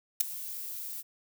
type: noise with ADSR envelope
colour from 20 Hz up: violet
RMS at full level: -19 dBFS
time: 0.2-1.03 s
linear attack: 9 ms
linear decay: 6 ms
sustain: -20 dB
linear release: 33 ms
effects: none